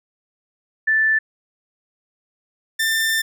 sine / sawtooth tone pair in turn, 1760 / 1788.7 Hz, A6 / A6, 0 / +28 cents, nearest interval unison, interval 28 cents, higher second, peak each -14 dBFS, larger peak neither, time 0.87-1.19 / 2.79-3.22 s, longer second, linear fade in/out 10 ms, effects none

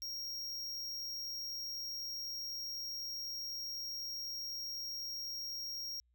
square tone, 5588 Hz, F8, in tune, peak -40 dBFS, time 0.02-6 s, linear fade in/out 0 ms, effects added 60 Hz sine -70 dBFS peak until 6.14 s

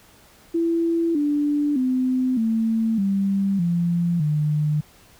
sine tone with pitch steps, 334.2 / 292.6 / 256.2 / 224.3 / 196.43 / 172 / 150.6 Hz, E4 / D4 / C4 / A3 / G3 / F3 / D3, +24 / -6 / -36 / +34 / +4 / -26 / +44 cents, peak -18 dBFS, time 0.54-4.81 s, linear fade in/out 10 ms, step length 610 ms, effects pink hiss -52 dBFS RMS until 5.19 s

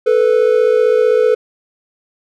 triangle tone pair together, 438.3 / 493.9 Hz, A4 / B4, -7 / 0 cents, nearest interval major second, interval 207 cents, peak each -10 dBFS, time 0.06-1.35 s, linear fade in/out 10 ms, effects none

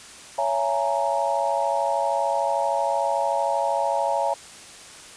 sine chord, A# half-diminished seventh, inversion first, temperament just, 559.4 / 671.3 / 839.1 / 932.3 Hz, C#5 / E5 / G#5 / A#5, +16 / +31 / +18 / 0 cents, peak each -26 dBFS, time 0.38-4.34 s, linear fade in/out 5 ms, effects white hiss -43 dBFS RMS until 5.16 s + resampled to 22050 Hz

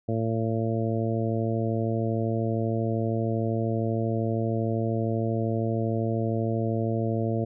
harmonic tone, 112.8 Hz, A2, 44 cents sharp, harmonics 1 / 2 / 3 / 4 / 5 / 6, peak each -27 / -30 / -32 / -33 / -34 / -35 dBFS, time 0.08-7.45 s, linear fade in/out 10 ms, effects none

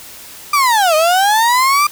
35% pulse linear two-way sweep, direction down then up, 1200 to 609 to 1200 Hz, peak -8 dBFS, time 0.53-1.87 s, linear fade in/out 5 ms, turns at 0.95 s, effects white hiss -35 dBFS RMS until 1.91 s

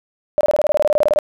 sine tone bursts, 599 Hz, D5, 34 cents sharp, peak -11 dBFS, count 16, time 0.38-1.188 s, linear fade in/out 0 ms, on 28 ms, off 24 ms, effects none

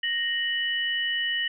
sine tone pair together, 1864.7 / 2962 Hz, A#6 / F#7, 0 / +1 cents, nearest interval minor sixth, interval 801 cents, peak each -27 dBFS, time 0.03-1.48 s, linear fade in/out 5 ms, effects none

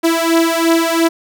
sawtooth beating tone pair, 329.6 / 332.5 Hz, E4 / E4, 0 / +15 cents, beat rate 2.9 Hz, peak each -10 / -11 dBFS, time 0.03-1.09 s, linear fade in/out 20 ms, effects none

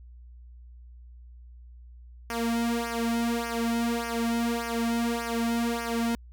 sawtooth tone with flanger, 233.1 Hz, A#3, in tune, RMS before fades -28 dBFS, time 2.3-6.15 s, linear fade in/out 0 ms, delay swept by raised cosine 0.25 to 2.55 ms, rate 1.7 Hz, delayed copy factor -0.9, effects added 60 Hz sine -45 dBFS peak until 6.32 s

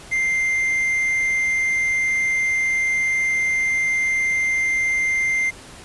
triangle tone with quantisation, 2093 Hz, C7, in tune, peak -16 dBFS, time 0.11-5.51 s, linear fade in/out 20 ms, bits 7, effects pink hiss -41 dBFS RMS until 5.84 s + resampled to 24000 Hz

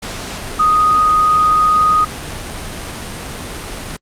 sine tone in noise, 1244.5 Hz, D#6, in tune, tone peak -9 dBFS, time 0.59-2.05 s, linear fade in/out 10 ms, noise pink, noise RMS -26 dBFS, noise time 0.02-3.97 s, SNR +14 dB, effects low-pass 10000 Hz 12 dB/octave + Opus 48 kbps

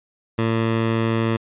15% pulse tone, 113.4 Hz, A#2, 47 cents flat, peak -12 dBFS, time 0.38-1.37 s, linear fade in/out 10 ms, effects resampled to 8000 Hz

